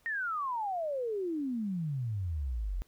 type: exponential sweep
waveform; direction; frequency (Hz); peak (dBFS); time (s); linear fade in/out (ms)
sine; down; 1877 to 41.2; -31; 0.06-2.82; 0
effects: pink hiss -68 dBFS RMS until 2.87 s